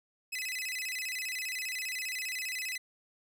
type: tone with vibrato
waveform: sawtooth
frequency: 2276 Hz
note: C#7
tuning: 45 cents sharp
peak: -31 dBFS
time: 0.32-2.78 s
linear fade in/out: 10 ms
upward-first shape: square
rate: 15 Hz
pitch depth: 210 cents each way
effects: none